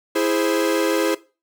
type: chord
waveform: 45% pulse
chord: E augmented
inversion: none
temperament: equal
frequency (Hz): 329.6 / 415.3 / 523.3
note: E4 / G#4 / B#4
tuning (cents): 0 / 0 / 0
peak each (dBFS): -21 / -23 / -23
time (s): 0.15-1.15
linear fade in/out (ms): 10
effects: noise-tail reverb RT60 0.3 s tail -18 dB re dry